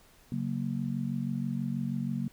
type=chord; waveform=sine; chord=F# major; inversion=second; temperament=just; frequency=138.75 / 185 / 231.2 Hz; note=C#3 / F#3 / A#3; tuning=+2 / 0 / -14 cents; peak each=-34 / -35 / -33 dBFS; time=0.32-2.28 s; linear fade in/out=2 ms; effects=pink hiss -60 dBFS RMS until 2.32 s